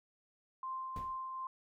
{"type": "tone with tremolo", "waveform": "sine", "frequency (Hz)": 1046.5, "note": "C6", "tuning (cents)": 0, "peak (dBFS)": -37, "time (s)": [0.63, 1.47], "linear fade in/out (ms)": 2, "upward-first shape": "triangle", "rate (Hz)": 2.6, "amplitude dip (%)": 35}
{"type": "noise with exponential decay", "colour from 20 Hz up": "brown", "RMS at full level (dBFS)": -39, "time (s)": [0.96, 1.2], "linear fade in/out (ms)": 2, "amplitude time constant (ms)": 51}
{"effects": []}